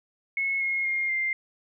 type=tone with pitch steps; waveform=sine; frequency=2185 / 2156 / 2128 / 2100 Hz; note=C#7 / C#7 / C7 / C7; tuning=-26 / -49 / +29 / +6 cents; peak=-24 dBFS; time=0.37-1.33 s; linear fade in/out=2 ms; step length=240 ms; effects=none